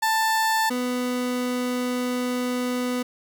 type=tone pair in turn; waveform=30% pulse; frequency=886 / 248.6 Hz; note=A5 / B3; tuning=+12 / +12 cents; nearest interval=octave + minor seventh; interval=2200 cents; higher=first; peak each=-17 / -21 dBFS; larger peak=first; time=0.02-0.7 / 0.7-3.03 s; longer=second; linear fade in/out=10 ms; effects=none